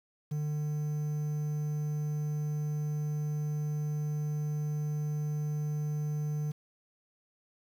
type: tone with quantisation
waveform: triangle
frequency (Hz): 150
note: D3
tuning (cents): +37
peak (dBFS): -28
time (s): 0.31-6.52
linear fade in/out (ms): 10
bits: 9
effects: none